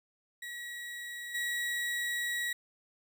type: tone with level steps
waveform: 35% pulse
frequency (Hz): 1917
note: A#6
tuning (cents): +48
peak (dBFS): -38 / -30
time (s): 0.42-2.53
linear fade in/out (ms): 5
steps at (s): 1.34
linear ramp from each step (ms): 10
effects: none